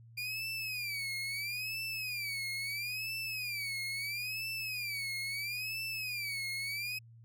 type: tone with vibrato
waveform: 30% pulse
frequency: 2393 Hz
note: D7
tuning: 32 cents sharp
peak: -33 dBFS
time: 0.17-6.99 s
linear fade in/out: 10 ms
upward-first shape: sine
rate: 0.75 Hz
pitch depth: 180 cents each way
effects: added 115 Hz sine -53 dBFS peak until 7.24 s